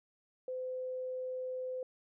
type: tone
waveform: sine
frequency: 511 Hz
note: C5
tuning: 41 cents flat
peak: -36 dBFS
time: 0.48-1.83 s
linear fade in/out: 2 ms
effects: none